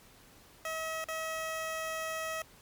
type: tone with dropouts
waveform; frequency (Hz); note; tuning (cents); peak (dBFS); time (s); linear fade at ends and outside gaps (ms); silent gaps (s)
15% pulse; 641; E5; -49; -28; 0.65-2.42; 2; 1.042-1.085
effects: pink hiss -58 dBFS RMS until 2.61 s + MP3 96 kbps